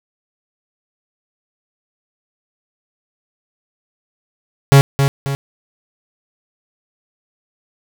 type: tone with echo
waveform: 45% pulse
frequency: 138.59 Hz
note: C#3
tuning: in tune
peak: -4 dBFS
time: 4.72-4.81 s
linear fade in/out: 0 ms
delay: 270 ms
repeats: 2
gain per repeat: -7 dB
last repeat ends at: 5.35 s
effects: none